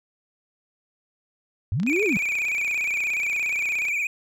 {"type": "linear two-way sweep", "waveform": "sine", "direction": "up then down", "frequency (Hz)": [81.6, 444.7, 165.7], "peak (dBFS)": -21, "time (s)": [1.72, 2.17], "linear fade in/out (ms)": 0, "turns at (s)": 2.04}
{"type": "click train", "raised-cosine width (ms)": 0.2, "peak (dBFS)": -22, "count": 65, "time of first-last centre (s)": [1.8, 3.885], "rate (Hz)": 30.7}
{"type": "tone with vibrato", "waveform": "triangle", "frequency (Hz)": 2381, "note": "D7", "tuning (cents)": 23, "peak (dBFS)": -21, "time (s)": [1.87, 4.07], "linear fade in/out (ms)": 2, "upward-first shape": "triangle", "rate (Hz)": 17, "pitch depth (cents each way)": 110}
{"effects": []}